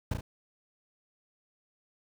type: noise with echo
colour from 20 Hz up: brown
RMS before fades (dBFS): -30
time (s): 0.11-0.14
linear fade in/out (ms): 5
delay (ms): 35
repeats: 2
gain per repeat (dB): -4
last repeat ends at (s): 0.21
effects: none